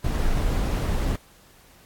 brown noise, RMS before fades -23 dBFS, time 0.04-1.16 s, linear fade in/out 5 ms, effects pink hiss -54 dBFS RMS until 1.85 s + AAC 64 kbps

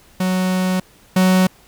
45% pulse tone pair in turn, 185 / 185.69 Hz, F#3 / F#3, 0 / +6 cents, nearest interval unison, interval 6 cents, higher second, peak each -16 / -11 dBFS, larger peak second, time 0.2-0.8 / 1.16-1.47 s, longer first, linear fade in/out 5 ms, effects pink hiss -50 dBFS RMS until 1.67 s

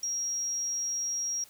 sine tone, 5640 Hz, F8, 16 cents sharp, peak -29 dBFS, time 0.03-1.44 s, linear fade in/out 2 ms, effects white hiss -56 dBFS RMS until 1.49 s

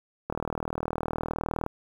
click train, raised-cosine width 1 ms, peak -15 dBFS, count 55, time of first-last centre 0.3-1.664 s, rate 39.6 Hz, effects 8-bit

